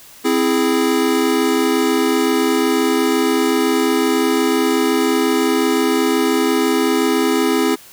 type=chord; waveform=square; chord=C augmented; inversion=none; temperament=equal; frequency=261.6 / 329.6 / 415.3 Hz; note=C4 / E4 / G#4; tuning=0 / 0 / 0 cents; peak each=-19 dBFS; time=0.24-7.76 s; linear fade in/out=20 ms; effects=white hiss -42 dBFS RMS until 7.92 s